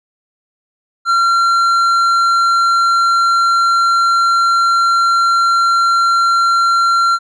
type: tone with tanh clipping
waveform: sine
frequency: 1370 Hz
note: F6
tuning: 34 cents flat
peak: -11 dBFS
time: 1.05-7.19 s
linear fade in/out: 50 ms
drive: 9 dB
effects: none